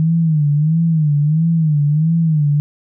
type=tone with vibrato; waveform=sine; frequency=155.56 Hz; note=D#3; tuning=in tune; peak=-11 dBFS; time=0-2.6 s; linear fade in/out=0 ms; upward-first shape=sine; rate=1.5 Hz; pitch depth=120 cents each way; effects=none